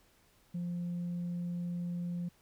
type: tone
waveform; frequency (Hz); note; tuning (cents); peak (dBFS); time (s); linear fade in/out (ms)
sine; 174.61; F3; 0; -32; 0.54-2.29; 10
effects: tanh soft clip ceiling -32 dBFS + pink hiss -67 dBFS RMS until 2.41 s